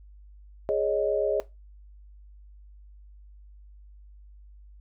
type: chord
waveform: sine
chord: Ab suspended fourth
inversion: none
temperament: equal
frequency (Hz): 415.3 / 554.4 / 622.3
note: Ab4 / Db5 / Eb5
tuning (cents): 0 / 0 / 0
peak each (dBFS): -27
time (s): 0.69-1.4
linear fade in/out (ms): 0
effects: noise-tail reverb RT60 0.2 s tail -17 dB re dry + added 50 Hz sine -47 dBFS peak until 4.8 s